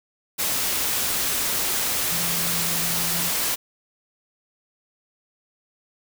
sine tone in noise, 169.6 Hz, E3, 50 cents sharp, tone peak -33 dBFS, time 2.1-3.3 s, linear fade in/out 20 ms, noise white, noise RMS -24 dBFS, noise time 0.38-3.56 s, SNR -12 dB, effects none

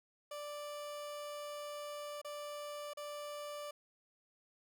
30% pulse tone with dropouts, 587.3 Hz, D5, in tune, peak -40 dBFS, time 0.31-3.71 s, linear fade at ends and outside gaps 5 ms, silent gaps 2.216-2.246 / 2.935-2.971 s, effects none

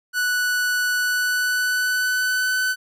45% pulse tone with pitch glide, 1480 to 1508.5 Hz, F#6 to F#6, 0 to +33 cents, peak -19 dBFS, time 0.13-2.76 s, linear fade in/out 50 ms, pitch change +33 cents, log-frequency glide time 0.97-2.62 s, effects none

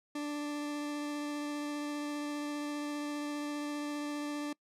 40% pulse tone with vibrato, 293.7 Hz, D4, in tune, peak -34 dBFS, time 0.15-4.53 s, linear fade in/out 5 ms, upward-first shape triangle, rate 15 Hz, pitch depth 10 cents each way, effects noise-tail reverb RT60 0.1 s tail -24 dB re dry + low-pass 10000 Hz 12 dB/octave

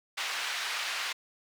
white band-pass noise, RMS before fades -34 dBFS, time 0.17-1.13 s, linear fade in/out 10 ms, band 1100 to 3300 Hz, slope 12 dB/octave, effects none

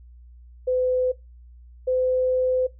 sine tone pair in turn, 507 / 510.5 Hz, B4 / C5, +45 / -43 cents, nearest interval unison, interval 12 cents, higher second, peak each -19 dBFS, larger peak neither, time 0.67-1.12 / 1.87-2.67 s, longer second, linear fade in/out 10 ms, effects noise-tail reverb RT60 0.2 s tail -19 dB re dry + added 60 Hz sine -44 dBFS peak until 2.79 s

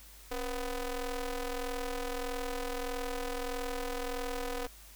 sawtooth ring-modulated tone, 251.8 Hz, B3, 34 cents sharp, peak -27 dBFS, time 0.31-4.67 s, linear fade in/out 5 ms, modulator 231 Hz, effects added 50 Hz sine -54 dBFS peak until 4.95 s + white hiss -55 dBFS RMS until 4.95 s

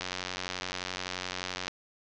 click train, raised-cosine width 0.2 ms, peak -16 dBFS, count 154, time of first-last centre 0.01-1.68 s, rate 91.6 Hz, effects resampled to 16000 Hz + 8-bit

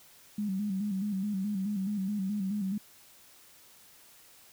sine tone with vibrato, 199.3 Hz, G3, 29 cents sharp, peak -29 dBFS, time 0.38-2.78 s, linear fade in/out 5 ms, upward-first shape square, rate 4.7 Hz, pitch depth 77 cents each way, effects white hiss -57 dBFS RMS until 4.52 s

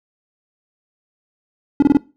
triangle tone bursts, 283.9 Hz, C#4, 41 cents sharp, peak -5 dBFS, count 4, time 1.8-1.971 s, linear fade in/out 2 ms, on 24 ms, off 25 ms, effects noise-tail reverb RT60 0.3 s tail -21 dB re dry

